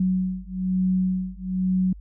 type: beating tone pair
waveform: sine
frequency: 185 / 186.1 Hz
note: F#3 / F#3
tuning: 0 / +10 cents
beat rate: 1.1 Hz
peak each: -24 dBFS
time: 0-1.93 s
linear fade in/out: 5 ms
effects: added 50 Hz sine -39 dBFS peak until 2 s